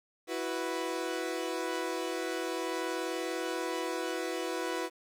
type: chord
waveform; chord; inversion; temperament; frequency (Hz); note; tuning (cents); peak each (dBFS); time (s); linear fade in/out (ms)
sawtooth; E suspended second; none; equal; 329.6 / 370 / 493.9; E4 / F#4 / B4; 0 / 0 / 0; -33; 0.27-4.9; 50
effects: low-pass 11000 Hz 12 dB/octave + 10-bit